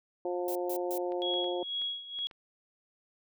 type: harmonic tone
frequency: 177.6 Hz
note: F3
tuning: 29 cents sharp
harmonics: 2 / 3 / 4 / 5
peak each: -33 / -35 / -39 / -44 dBFS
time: 0.25-1.63 s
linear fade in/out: 2 ms
type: noise bursts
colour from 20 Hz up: violet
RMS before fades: -40 dBFS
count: 3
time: 0.48-0.979 s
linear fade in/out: 2 ms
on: 73 ms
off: 140 ms
type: clicks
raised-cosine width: 0.3 ms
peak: -36 dBFS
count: 7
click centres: 1.121 / 1.339 / 1.443 / 1.818 / 2.189 / 2.27 / 2.312 s
type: tone with tremolo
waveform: sine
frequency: 3322 Hz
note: G#7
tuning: in tune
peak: -30 dBFS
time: 1.22-2.27 s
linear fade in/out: 0 ms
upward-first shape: sine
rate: 2.1 Hz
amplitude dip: 80%
effects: none